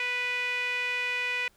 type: tone with band-pass filter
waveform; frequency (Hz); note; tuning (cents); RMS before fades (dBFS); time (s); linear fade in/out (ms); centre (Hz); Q
sawtooth; 493.9; B4; 0; -30; 0-1.48; 2; 2300; 7.2
effects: pink hiss -64 dBFS RMS until 1.56 s